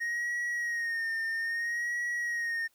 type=tone with vibrato; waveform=triangle; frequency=1864.7 Hz; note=A#6; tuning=in tune; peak=-28 dBFS; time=0-2.68 s; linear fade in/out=20 ms; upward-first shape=sine; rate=0.61 Hz; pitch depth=50 cents each way; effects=white hiss -70 dBFS RMS until 2.74 s